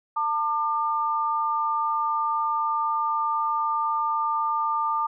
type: tone pair together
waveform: sine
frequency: 898 / 1198.7 Hz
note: A5 / D6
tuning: +35 / +35 cents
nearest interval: perfect fourth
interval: 500 cents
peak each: -26 / -24 dBFS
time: 0.16-5.07 s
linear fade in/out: 10 ms
effects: none